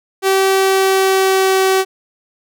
sawtooth tone with pitch glide, 385.1 to 380.9 Hz, G4 to G4, -31 to -50 cents, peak -7 dBFS, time 0.22-1.85 s, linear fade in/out 50 ms, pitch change -19 cents, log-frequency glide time 0.5-1.66 s, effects none

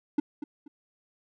triangle tone with echo, 293.7 Hz, D4, in tune, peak -18 dBFS, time 0.18-0.2 s, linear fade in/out 5 ms, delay 240 ms, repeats 2, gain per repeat -12 dB, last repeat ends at 0.68 s, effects none

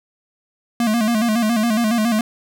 square tone with vibrato, 225.1 Hz, A3, 40 cents sharp, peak -16 dBFS, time 0.8-2.21 s, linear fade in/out 2 ms, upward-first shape square, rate 7.2 Hz, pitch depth 83 cents each way, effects none

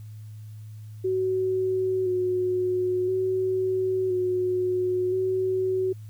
sine tone with vibrato, 369.9 Hz, F#4, in tune, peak -22 dBFS, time 1.04-5.93 s, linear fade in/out 10 ms, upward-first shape square, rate 0.49 Hz, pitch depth 22 cents each way, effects added 107 Hz sine -38 dBFS peak until 6.09 s + white hiss -62 dBFS RMS until 6.09 s

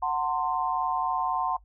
sine chord, F# diminished, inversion none, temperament equal with one note detuned, 740 / 902.7 / 1046.5 Hz, F#5 / A5 / C6, 0 / +44 / 0 cents, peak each -29 dBFS, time 0.02-1.57 s, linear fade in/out 10 ms, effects noise-tail reverb RT60 0.1 s tail -19 dB re dry + added 50 Hz sine -53 dBFS peak until 1.64 s

